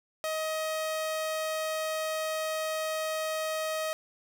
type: tone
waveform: sawtooth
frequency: 630 Hz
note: D#5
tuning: 21 cents sharp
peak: -26 dBFS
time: 0.24-3.93 s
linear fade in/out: 0 ms
effects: none